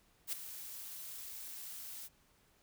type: noise with ADSR envelope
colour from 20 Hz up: blue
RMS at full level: -35 dBFS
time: 0.27-2.09 s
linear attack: 58 ms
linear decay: 5 ms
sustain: -12 dB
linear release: 38 ms
effects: pink hiss -70 dBFS RMS until 2.62 s